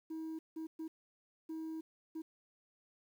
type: tone bursts at uneven times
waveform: sine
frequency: 320 Hz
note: D#4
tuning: 49 cents sharp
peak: -37 dBFS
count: 5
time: 0.1-0.39 / 0.56-0.67 / 0.79-0.88 / 1.49-1.81 / 2.15-2.22 s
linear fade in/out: 10 ms
effects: tanh soft clip ceiling -39 dBFS + 11-bit